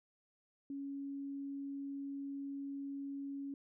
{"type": "tone", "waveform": "sine", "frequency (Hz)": 278.2, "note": "C#4", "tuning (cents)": 6, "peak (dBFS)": -40, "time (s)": [0.7, 3.54], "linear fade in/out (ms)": 2, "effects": []}